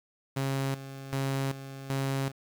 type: tone with tremolo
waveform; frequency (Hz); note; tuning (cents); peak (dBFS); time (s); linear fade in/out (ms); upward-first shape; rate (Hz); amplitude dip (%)
sawtooth; 135.8; C#3; -35; -24; 0.36-2.32; 10; square; 1.3; 75
effects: 9-bit